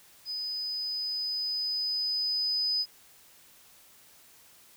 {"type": "tone with level ramp", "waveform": "sine", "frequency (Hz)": 5000, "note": "D#8", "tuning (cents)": 8, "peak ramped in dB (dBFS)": [-32, -25], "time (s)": [0.25, 2.86], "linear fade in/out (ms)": 50, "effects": ["white hiss -57 dBFS RMS until 4.76 s"]}